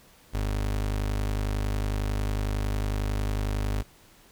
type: tone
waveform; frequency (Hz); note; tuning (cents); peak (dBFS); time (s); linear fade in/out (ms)
30% pulse; 51; G#1; -31; -23; 0.33-3.83; 20
effects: pink hiss -56 dBFS RMS until 4.31 s